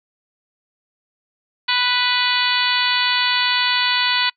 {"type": "harmonic tone", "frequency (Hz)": 493.9, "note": "B4", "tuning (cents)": 0, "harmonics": [2, 3, 4, 5, 6, 7, 8, 9], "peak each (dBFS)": [-24, -24, -24, -24, -24, -24, -24, -24], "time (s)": [1.68, 4.3], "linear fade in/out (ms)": 10, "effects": ["noise-tail reverb RT60 0.1 s tail -26 dB re dry"]}